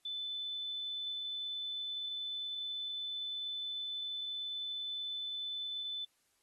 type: tone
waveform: sine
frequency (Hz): 3511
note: A7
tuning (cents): -4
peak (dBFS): -37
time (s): 0.05-6.05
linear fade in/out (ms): 5
effects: white hiss -75 dBFS RMS until 6.42 s + AAC 32 kbps